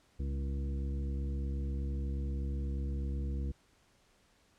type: harmonic tone with a mistuned harmonic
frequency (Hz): 68.2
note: C#2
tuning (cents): -28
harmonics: 1 / 2 / 3 / 4 / 5 / 7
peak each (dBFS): -33 / -43 / -45 / -48 / -50 / -53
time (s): 0.19-3.52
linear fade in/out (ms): 10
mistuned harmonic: 2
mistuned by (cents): +39
effects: pink hiss -68 dBFS RMS until 4.58 s + low-pass 9000 Hz 12 dB/octave